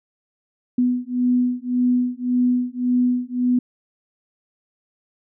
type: beating tone pair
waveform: sine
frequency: 247 / 248.8 Hz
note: B3 / B3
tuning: 0 / +13 cents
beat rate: 1.8 Hz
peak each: -20 dBFS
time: 0.78-3.59 s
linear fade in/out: 5 ms
effects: none